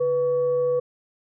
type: tone with frequency modulation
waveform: sine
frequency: 493.9 Hz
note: B4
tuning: in tune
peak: -19 dBFS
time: 0-0.8 s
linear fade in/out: 10 ms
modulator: 634 Hz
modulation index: 0.22
effects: none